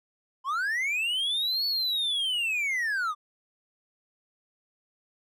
triangle linear two-way sweep, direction up then down, 1001 to 4459 to 1163 Hz, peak -24 dBFS, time 0.44-3.15 s, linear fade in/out 50 ms, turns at 1.66 s, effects none

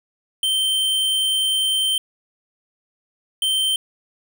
square tone pair in turn, 3115 / 3115 Hz, G7 / G7, -12 / -12 cents, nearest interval unison, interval 0 cents, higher neither, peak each -18 dBFS, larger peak neither, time 0.43-1.98 / 3.42-3.76 s, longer first, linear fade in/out 2 ms, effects none

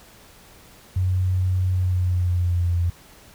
sine tone with pitch glide, 92.3 to 86.62 Hz, F#2 to F2, -4 to -14 cents, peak -18 dBFS, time 0.96-2.9 s, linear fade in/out 5 ms, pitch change -110 cents, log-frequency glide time 1.7-2.78 s, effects pink hiss -49 dBFS RMS until 3.34 s

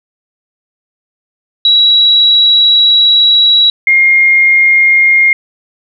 sine tone pair in turn, 3891 / 2129 Hz, B7 / C7, -27 / +30 cents, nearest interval minor seventh, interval 1043 cents, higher first, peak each -4 dBFS, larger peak neither, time 1.65-3.7 / 3.87-5.33 s, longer first, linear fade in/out 2 ms, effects none

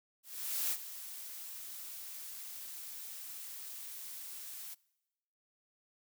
blue noise with ADSR envelope, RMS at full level -33 dBFS, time 0.23-4.75 s, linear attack 480 ms, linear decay 59 ms, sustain -13 dB, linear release 16 ms, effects noise-tail reverb RT60 1.0 s tail -24 dB re dry

